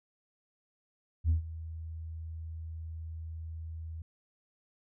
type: tone with ADSR envelope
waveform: sine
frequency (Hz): 80.9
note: E2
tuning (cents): -32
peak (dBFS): -20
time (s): 1.24-4.02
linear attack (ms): 55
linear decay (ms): 120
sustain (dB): -18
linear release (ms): 3
effects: tanh soft clip ceiling -21 dBFS